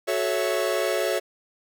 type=chord; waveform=45% pulse; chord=F# minor seventh; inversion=none; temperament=equal with one note detuned; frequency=370 / 434.2 / 554.4 / 659.3 Hz; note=F#4 / A4 / C#5 / E5; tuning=0 / -23 / 0 / 0 cents; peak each=-29 / -29 / -27 / -28 dBFS; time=0.07-1.2 s; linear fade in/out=20 ms; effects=none

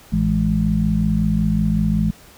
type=harmonic tone with a mistuned harmonic; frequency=55 Hz; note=A1; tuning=in tune; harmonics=1 / 2 / 3 / 4; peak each=-22 / -27 / -19 / -19 dBFS; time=0.12-2.11 s; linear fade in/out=10 ms; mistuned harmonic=4; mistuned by=-77 cents; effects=pink hiss -46 dBFS RMS until 2.37 s

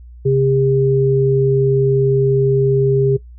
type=tone pair together; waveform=sine; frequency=134.39 / 402.7 Hz; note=C3 / G4; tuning=+47 / +47 cents; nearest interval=octave + perfect fifth; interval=1900 cents; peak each=-14 dBFS; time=0.25-3.17 s; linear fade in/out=10 ms; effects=noise-tail reverb RT60 0.1 s tail -18 dB re dry + added 60 Hz sine -35 dBFS peak until 3.38 s

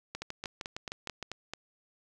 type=two click trains; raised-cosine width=0.2 ms; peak=-20 / -20 dBFS; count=7 / 8; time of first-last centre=0.22-1.536 / 0.15-1.227 s; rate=4.56 / 6.5 Hz; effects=none

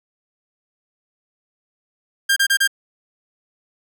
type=tone bursts; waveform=sawtooth; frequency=1600 Hz; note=G6; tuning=35 cents sharp; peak=-10 dBFS; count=4; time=2.29-2.676 s; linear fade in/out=10 ms; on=74 ms; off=30 ms; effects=none

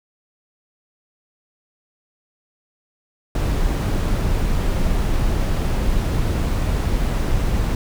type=noise; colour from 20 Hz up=brown; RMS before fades=-19 dBFS; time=3.35-7.75 s; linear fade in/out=2 ms; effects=none

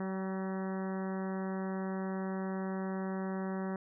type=harmonic tone with a mistuned harmonic; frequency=190 Hz; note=F#3; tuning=46 cents sharp; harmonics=1 / 2 / 3 / 4 / 5 / 6 / 7 / 8 / 9 / 10; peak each=-35 / -41 / -45 / -47 / -49 / -51 / -52 / -53 / -54 / -55 dBFS; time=0-3.76 s; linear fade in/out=2 ms; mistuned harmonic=4; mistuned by=+17 cents; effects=none

